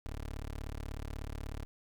20% pulse tone, 36.4 Hz, D1, 15 cents flat, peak -34 dBFS, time 0.06-1.65 s, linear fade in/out 0 ms, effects none

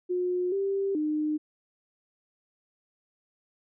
sine tone with pitch steps, 360.1 / 392.9 / 304.5 Hz, F#4 / G4 / D#4, -47 / +4 / -37 cents, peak -25 dBFS, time 0.09-1.38 s, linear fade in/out 20 ms, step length 430 ms, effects none

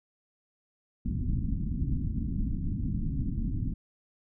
pink low-pass noise, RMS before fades -30 dBFS, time 1.05-3.74 s, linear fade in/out 10 ms, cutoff 270 Hz, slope 48 dB/octave, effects none

